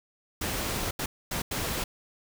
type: noise bursts at uneven times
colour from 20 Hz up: pink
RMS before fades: -31 dBFS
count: 4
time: 0.41-0.91 / 0.99-1.06 / 1.31-1.42 / 1.51-1.84 s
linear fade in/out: 5 ms
effects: none